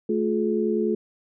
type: tone cluster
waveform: sine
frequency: 217.8 / 354.5 / 425.1 Hz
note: A3 / F4 / G#4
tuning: -17 / +26 / +40 cents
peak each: -25 dBFS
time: 0.09-0.95 s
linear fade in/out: 5 ms
effects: none